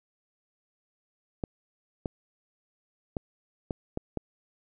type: clicks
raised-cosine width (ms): 2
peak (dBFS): -17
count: 6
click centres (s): 1.438 / 2.058 / 3.168 / 3.708 / 3.974 / 4.173
effects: none